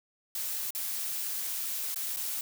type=noise with dropouts; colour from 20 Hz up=blue; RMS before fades=-34 dBFS; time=0.35-2.41 s; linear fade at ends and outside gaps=2 ms; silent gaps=0.706-0.749 / 1.945-1.959 / 2.163-2.169 s; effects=none